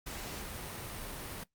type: noise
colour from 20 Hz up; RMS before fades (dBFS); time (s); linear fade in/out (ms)
pink; -42; 0.06-1.44; 10
effects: noise-tail reverb RT60 0.1 s tail -17 dB re dry + Opus 48 kbps